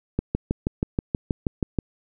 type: click train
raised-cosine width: 3 ms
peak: -9 dBFS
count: 11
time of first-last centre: 0.19-1.787 s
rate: 6.26 Hz
effects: none